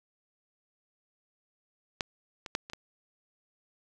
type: clicks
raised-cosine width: 0.2 ms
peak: -12 / -22 / -11 / -26 / -19 dBFS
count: 5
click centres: 2.008 / 2.462 / 2.551 / 2.699 / 2.734 s
effects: none